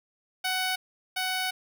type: tone pair in turn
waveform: 10% pulse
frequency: 746 / 746 Hz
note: F#5 / F#5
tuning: +14 / +14 cents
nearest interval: unison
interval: 0 cents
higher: neither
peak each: -18 / -19 dBFS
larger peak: first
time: 0.44-0.76 / 1.16-1.51 s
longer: second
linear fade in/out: 10 ms
effects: none